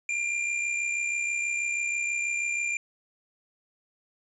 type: tone with amplitude modulation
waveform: square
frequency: 2389 Hz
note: D7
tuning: 29 cents sharp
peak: -25 dBFS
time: 0.09-2.77 s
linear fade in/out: 2 ms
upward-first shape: sine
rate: 66.2 Hz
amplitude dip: 50%
effects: resampled to 22050 Hz